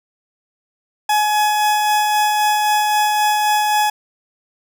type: tone with tremolo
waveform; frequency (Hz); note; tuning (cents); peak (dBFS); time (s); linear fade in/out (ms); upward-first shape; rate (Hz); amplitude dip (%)
40% pulse; 844; G#5; +28; -12; 1.09-3.9; 5; sine; 3.8; 25
effects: none